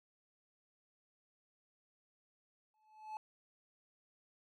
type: tone with exponential growth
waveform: triangle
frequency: 863 Hz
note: A5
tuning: 34 cents flat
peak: -37 dBFS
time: 2.74-3.17 s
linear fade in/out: 1 ms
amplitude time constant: 92 ms
effects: none